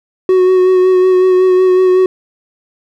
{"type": "tone with vibrato", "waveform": "triangle", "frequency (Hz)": 370, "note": "F#4", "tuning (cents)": 0, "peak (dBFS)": -4, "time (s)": [0.29, 2.06], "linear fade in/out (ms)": 2, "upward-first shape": "sine", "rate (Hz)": 5.4, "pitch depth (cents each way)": 20, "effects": []}